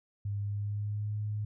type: tone with pitch glide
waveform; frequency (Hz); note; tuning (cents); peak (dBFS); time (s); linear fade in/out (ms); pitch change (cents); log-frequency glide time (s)
sine; 101.5 to 105.32; G#2 to G#2; -39 to +25; -31; 0.25-1.45; 5; +64; 0.38-1.15
effects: none